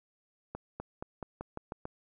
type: accelerating click train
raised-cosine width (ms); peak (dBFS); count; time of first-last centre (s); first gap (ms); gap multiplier
1; -24; 8; 0.55-1.854; 250; 0.9
effects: none